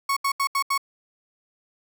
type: tone bursts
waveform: 35% pulse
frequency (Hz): 1106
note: C#6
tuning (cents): -4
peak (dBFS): -19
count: 5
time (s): 0.09-0.778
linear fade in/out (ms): 5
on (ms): 76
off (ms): 77
effects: none